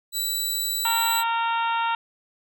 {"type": "tone", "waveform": "15% pulse", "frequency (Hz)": 3951, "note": "B7", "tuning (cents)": 0, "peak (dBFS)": -17, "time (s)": [0.12, 1.24], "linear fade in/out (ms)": 50}
{"type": "harmonic tone", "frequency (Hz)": 460.5, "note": "A#4", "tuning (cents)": -21, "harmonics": [2, 3, 4, 5, 6, 7, 8], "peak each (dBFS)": [-23, -28, -38, -39, -33, -39, -38], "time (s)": [0.85, 1.95], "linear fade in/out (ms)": 2}
{"effects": []}